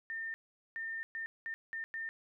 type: tone bursts at uneven times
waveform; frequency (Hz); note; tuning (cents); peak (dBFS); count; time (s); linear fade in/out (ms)
sine; 1810; A6; +48; -37; 6; 0.1-0.34 / 0.76-1.03 / 1.15-1.26 / 1.46-1.54 / 1.73-1.84 / 1.94-2.09; 0
effects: none